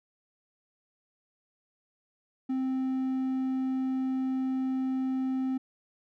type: tone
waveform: triangle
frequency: 261.6 Hz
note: C4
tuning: in tune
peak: -25 dBFS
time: 2.49-5.58 s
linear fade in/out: 10 ms
effects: none